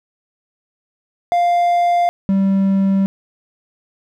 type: tone pair in turn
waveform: triangle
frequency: 698.5 / 194.43 Hz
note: F5 / G3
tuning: 0 / -14 cents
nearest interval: octave + minor seventh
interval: 2214 cents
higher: first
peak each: -10 dBFS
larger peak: neither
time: 1.32-2.09 / 2.29-3.06 s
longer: neither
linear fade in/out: 0 ms
effects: none